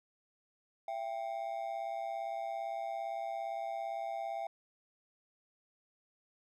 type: ring-modulated tone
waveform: triangle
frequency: 729 Hz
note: F#5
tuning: 26 cents flat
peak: -31 dBFS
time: 0.88-4.47 s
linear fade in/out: 2 ms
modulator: 58.8 Hz
effects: none